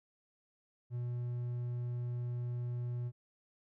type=tone; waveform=triangle; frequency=121.5 Hz; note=B2; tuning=28 cents flat; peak=-33 dBFS; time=0.9-3.12 s; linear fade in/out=50 ms; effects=none